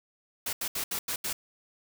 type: noise bursts at uneven times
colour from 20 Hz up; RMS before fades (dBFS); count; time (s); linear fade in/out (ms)
white; -32; 6; 0.46-0.53 / 0.61-0.68 / 0.75-0.84 / 0.91-0.99 / 1.08-1.16 / 1.24-1.33; 5
effects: none

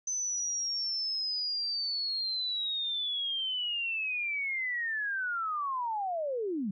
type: linear sweep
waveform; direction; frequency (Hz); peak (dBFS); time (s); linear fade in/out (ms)
sine; down; 6130 to 179.9; -30; 0.07-6.71; 5
effects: none

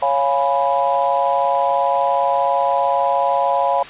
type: chord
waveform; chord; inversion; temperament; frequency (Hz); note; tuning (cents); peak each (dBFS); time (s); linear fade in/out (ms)
sine; C# dominant seventh; none; equal; 554.4 / 698.5 / 830.6 / 987.8; C#5 / E#5 / G#5 / B5; 0 / 0 / 0 / 0; -20; 0.02-3.83; 5
effects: white hiss -35 dBFS RMS until 3.89 s + resampled to 8000 Hz

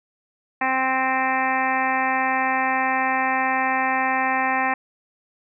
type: harmonic tone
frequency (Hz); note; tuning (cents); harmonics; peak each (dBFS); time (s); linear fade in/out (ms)
261.6; C4; 0; 1 / 2 / 3 / 4 / 5 / 6 / 7 / 8 / 9 / 10; -30 / -34 / -23 / -26 / -33 / -35 / -25 / -32 / -31 / -34; 0.61-4.74; 5
effects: none

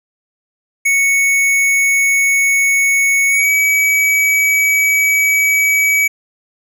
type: tone with pitch glide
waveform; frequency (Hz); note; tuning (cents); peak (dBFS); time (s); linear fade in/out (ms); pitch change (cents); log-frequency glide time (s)
square; 2217 to 2278; C#7 to C#7; 0 to +47; -11; 0.85-6.08; 10; +47; 3.29-3.5
effects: none

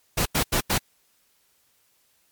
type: noise bursts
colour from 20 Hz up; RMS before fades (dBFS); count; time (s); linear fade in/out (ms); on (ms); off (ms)
pink; -22; 4; 0.17-0.783; 10; 88; 87
effects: white hiss -65 dBFS RMS until 2.31 s + MP3 96 kbps

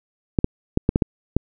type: clicks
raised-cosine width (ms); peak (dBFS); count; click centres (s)
3; -3; 7; 0.388 / 0.444 / 0.774 / 0.891 / 0.959 / 1.022 / 1.366
effects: none

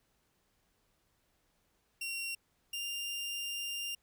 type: tone pair in turn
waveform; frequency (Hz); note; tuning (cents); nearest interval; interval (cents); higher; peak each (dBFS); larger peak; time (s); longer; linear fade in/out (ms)
sawtooth; 2746 / 2796; F7 / F7; -30 / +1; unison; 31; second; -33 / -33; neither; 2.01-2.35 / 2.73-3.95; second; 5
effects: pink hiss -75 dBFS RMS until 4.02 s

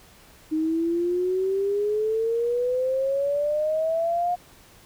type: exponential sweep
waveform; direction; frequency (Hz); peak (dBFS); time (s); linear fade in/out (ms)
sine; up; 310 to 717; -21; 0.51-4.36; 20
effects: pink hiss -52 dBFS RMS until 4.85 s

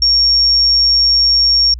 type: tone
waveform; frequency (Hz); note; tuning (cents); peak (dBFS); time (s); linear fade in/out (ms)
sine; 5530; F8; -18; -8; 0.02-1.74; 2
effects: added 60 Hz sine -25 dBFS peak until 1.79 s

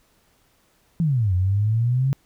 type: exponential two-way sweep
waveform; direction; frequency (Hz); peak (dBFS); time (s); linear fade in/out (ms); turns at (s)
sine; down then up; 174.61 to 89 to 138.8; -17; 1-2.13; 0; 1.34
effects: pink hiss -62 dBFS RMS until 2.25 s

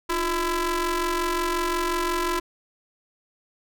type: ring-modulated tone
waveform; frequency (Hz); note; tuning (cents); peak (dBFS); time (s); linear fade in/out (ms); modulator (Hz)
sawtooth; 329.6; E4; 0; -16; 0.09-2.4; 10; 682
effects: none

